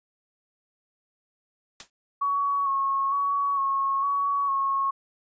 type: noise with exponential decay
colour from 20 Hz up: white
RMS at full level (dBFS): -35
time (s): 1.8-1.9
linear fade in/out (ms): 1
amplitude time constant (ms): 21
type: tone with vibrato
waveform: sine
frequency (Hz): 1108.7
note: C#6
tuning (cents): 0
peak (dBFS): -22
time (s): 2.21-4.91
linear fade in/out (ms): 10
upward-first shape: square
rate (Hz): 1.1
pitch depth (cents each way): 24
effects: resampled to 16000 Hz